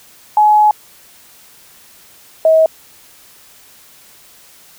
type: tone pair in turn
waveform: sine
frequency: 846 / 639.6 Hz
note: G#5 / D#5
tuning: +32 / +48 cents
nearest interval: perfect fourth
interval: 484 cents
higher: first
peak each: -6 dBFS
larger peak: neither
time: 0.37-0.71 / 2.45-2.66 s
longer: first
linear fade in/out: 2 ms
effects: white hiss -44 dBFS RMS until 4.78 s